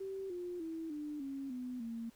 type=tone with pitch steps; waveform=sine; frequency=386.6 / 354.5 / 325.1 / 298.1 / 273.4 / 250.7 / 229.9 Hz; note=G4 / F4 / E4 / D4 / C#4 / B3 / A#3; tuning=-24 / +26 / -24 / +26 / -24 / +26 / -24 cents; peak=-39 dBFS; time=0-2.1 s; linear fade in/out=10 ms; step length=300 ms; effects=pink hiss -66 dBFS RMS until 2.15 s